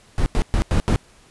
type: noise bursts at uneven times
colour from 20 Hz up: brown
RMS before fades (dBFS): -17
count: 5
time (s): 0.18-0.26 / 0.35-0.42 / 0.54-0.62 / 0.71-0.8 / 0.88-0.96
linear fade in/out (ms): 0
effects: pink hiss -52 dBFS RMS until 1.3 s + resampled to 24000 Hz